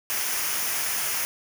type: noise with comb filter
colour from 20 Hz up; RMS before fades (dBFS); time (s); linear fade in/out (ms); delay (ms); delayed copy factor
white; -27; 0.1-1.25; 0; 0.25; -0.55
effects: none